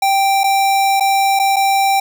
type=tone with dropouts; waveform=square; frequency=784 Hz; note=G5; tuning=in tune; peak=-12 dBFS; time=0.02-2 s; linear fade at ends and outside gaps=5 ms; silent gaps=0.435-0.44 / 0.999-1.006 / 1.392-1.396 / 1.561-1.565 s; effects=none

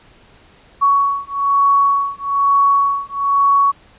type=beating tone pair; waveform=sine; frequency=1118 / 1119.1 Hz; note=C#6 / C#6; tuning=+14 / +16 cents; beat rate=1.1 Hz; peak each=-15 dBFS; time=0.81-3.72 s; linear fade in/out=20 ms; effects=pink hiss -48 dBFS RMS until 3.98 s + resampled to 8000 Hz

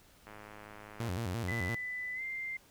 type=click train; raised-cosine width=0.5 ms; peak=-34 dBFS; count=88; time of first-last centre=0.27-1.099 s; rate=105 Hz
type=tone with vibrato; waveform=sawtooth; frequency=102.4 Hz; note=G#2; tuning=24 cents flat; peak=-30 dBFS; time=1-1.75 s; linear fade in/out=0 ms; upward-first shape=square; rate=5.8 Hz; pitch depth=220 cents each way
type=tone with pitch glide; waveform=sine; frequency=1996 to 2093 Hz; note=B6 to C7; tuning=+18 to 0 cents; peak=-36 dBFS; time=1.48-2.57 s; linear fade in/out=5 ms; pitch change=+82 cents; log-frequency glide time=2.14-2.22 s
effects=pink hiss -62 dBFS RMS until 2.7 s

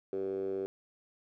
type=tone with band-pass filter; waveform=10% pulse; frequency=96.5 Hz; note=G2; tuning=27 cents flat; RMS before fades=-35 dBFS; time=0.13-0.66 s; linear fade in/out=0 ms; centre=410 Hz; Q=6.9; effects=none

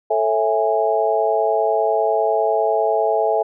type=chord; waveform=sine; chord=A major seventh; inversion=none; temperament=just; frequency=440 / 550 / 660 / 825 Hz; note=A4 / C#5 / E5 / G#5; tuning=0 / -14 / +2 / -12 cents; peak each=-20 / -25 / -19 / -21 dBFS; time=0.1-3.43 s; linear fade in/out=10 ms; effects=none

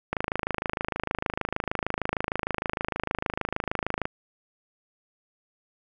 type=click train; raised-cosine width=0.5 ms; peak=-11 dBFS; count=105; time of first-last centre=0.13-4.055 s; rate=26.5 Hz; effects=none

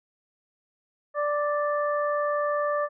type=harmonic tone; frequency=587.3 Hz; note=D5; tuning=in tune; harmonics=1 / 2 / 3; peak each=-25 / -28 / -35 dBFS; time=1.14-2.89 s; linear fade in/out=50 ms; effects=none

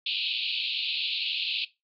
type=band-pass noise; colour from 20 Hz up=pink; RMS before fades=-30 dBFS; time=0.06-1.65 s; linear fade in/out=5 ms; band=2500 to 4400 Hz; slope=96 dB/octave; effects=noise-tail reverb RT60 0.2 s tail -17 dB re dry

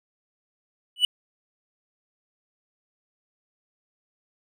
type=tone with exponential growth; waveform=triangle; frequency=2960 Hz; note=F#7; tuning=in tune; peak=-10 dBFS; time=0.96-1.05 s; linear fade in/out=2 ms; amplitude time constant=18 ms; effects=none

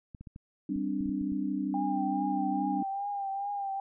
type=clicks; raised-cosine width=5 ms; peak=-32 dBFS; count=10; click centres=0.148 / 0.21 / 0.272 / 0.361 / 0.761 / 1.008 / 1.06 / 1.093 / 1.214 / 1.32 s
type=chord; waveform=sine; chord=G suspended fourth; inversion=none; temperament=just; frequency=196 / 261.3 / 294 Hz; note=G3 / C4 / D4; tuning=0 / -2 / +2 cents; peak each=-34 / -34 / -32 dBFS; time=0.69-2.83 s; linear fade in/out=5 ms
type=tone with vibrato; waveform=sine; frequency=797 Hz; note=G5; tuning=28 cents sharp; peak=-31 dBFS; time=1.74-3.8 s; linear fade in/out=2 ms; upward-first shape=triangle; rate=2.4 Hz; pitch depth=48 cents each way
effects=none

